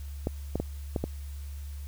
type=clicks; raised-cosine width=2 ms; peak=-15 dBFS; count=5; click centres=0.271 / 0.556 / 0.6 / 0.962 / 1.04 s; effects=added 71 Hz sine -36 dBFS peak until 1.87 s + white hiss -55 dBFS RMS until 1.87 s